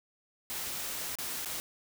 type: noise with dropouts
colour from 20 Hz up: white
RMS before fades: -37 dBFS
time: 0.5-1.6 s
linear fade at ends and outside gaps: 0 ms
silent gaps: 1.154-1.186 / 1.448-1.458 s
effects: none